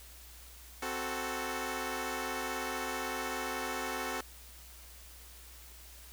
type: chord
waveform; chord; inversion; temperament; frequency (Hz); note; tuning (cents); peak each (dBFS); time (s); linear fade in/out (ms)
10% pulse; F# diminished; second; equal with one note detuned; 261.6 / 370 / 441.3; C4 / F#4 / A4; 0 / 0 / +5; -31; 0.82-4.21; 5
effects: added 60 Hz sine -53 dBFS peak until 6.12 s + white hiss -54 dBFS RMS until 6.12 s